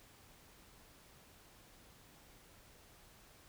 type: silence
effects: pink hiss -62 dBFS RMS until 3.48 s